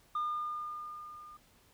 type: tone with level ramp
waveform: sine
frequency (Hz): 1212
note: D#6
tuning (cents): -46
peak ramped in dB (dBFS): -28 to -49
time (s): 0.15-1.37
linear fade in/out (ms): 5
effects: tanh soft clip ceiling -29 dBFS + pink hiss -65 dBFS RMS until 1.73 s